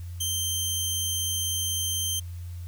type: tone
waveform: 15% pulse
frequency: 3136 Hz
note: G7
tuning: in tune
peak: -19 dBFS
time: 0.2-2.2 s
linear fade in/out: 10 ms
effects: added 87 Hz sine -34 dBFS peak until 2.67 s + white hiss -56 dBFS RMS until 2.67 s